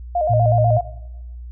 sine tone with vibrato, 659.3 Hz, E5, in tune, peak -16 dBFS, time 0.15-0.81 s, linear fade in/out 5 ms, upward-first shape square, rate 8.1 Hz, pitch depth 110 cents each way
sine tone, 114.4 Hz, A#2, 32 cents flat, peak -15 dBFS, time 0.29-0.79 s, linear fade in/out 20 ms
effects noise-tail reverb RT60 0.9 s tail -17 dB re dry + added 60 Hz sine -31 dBFS peak until 1.51 s

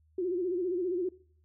sine tone with vibrato, 359.6 Hz, F#4, 49 cents flat, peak -28 dBFS, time 0.18-1.09 s, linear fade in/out 5 ms, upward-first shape sine, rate 15 Hz, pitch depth 92 cents each way, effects noise-tail reverb RT60 0.5 s tail -20 dB re dry + added 78 Hz sine -63 dBFS peak until 1.44 s

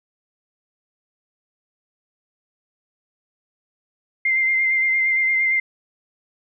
sine tone with vibrato, 2093 Hz, C7, in tune, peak -16 dBFS, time 4.25-5.6 s, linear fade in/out 5 ms, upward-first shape sine, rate 8.7 Hz, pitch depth 22 cents each way, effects none

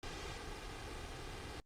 pink noise with comb filter, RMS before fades -45 dBFS, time 0.03-1.6 s, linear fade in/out 0 ms, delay 2.5 ms, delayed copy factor +0.5, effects low-pass 6000 Hz 12 dB/octave + Opus 48 kbps

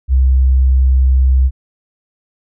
sine tone, 65.1 Hz, C2, 8 cents flat, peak -7 dBFS, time 0.08-1.51 s, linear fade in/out 50 ms, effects none

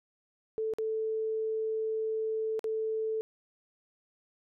sine tone with dropouts, 440 Hz, A4, in tune, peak -29 dBFS, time 0.58-3.21 s, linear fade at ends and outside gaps 0 ms, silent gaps 0.737-0.785 / 2.593-2.642 s, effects none

